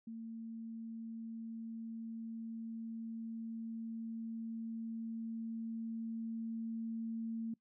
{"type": "tone with level ramp", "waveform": "sine", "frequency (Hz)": 226.5, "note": "A#3", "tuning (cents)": -50, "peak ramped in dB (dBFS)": [-43, -37], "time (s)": [0.07, 7.54], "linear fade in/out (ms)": 5, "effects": ["noise-tail reverb RT60 0.1 s tail -23 dB re dry"]}